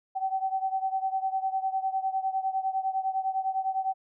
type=beating tone pair; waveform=sine; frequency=763 / 772.9 Hz; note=G5 / G5; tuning=-47 / -25 cents; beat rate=9.9 Hz; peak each=-28 / -31 dBFS; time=0.15-3.94 s; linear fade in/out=20 ms; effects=none